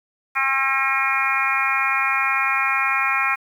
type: harmonic tone with a mistuned harmonic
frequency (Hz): 269.1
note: C4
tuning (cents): +49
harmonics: 3 / 4 / 5 / 6 / 7 / 8 / 9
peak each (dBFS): -29 / -25 / -24 / -29 / -26 / -26 / -23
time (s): 0.35-3.36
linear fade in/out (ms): 20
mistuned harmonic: 8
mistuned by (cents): +16
effects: 8-bit